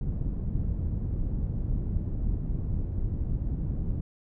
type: low-pass noise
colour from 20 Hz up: pink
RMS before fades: -29 dBFS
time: 0.01-4.01 s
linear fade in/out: 5 ms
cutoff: 160 Hz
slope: 12 dB/octave
effects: none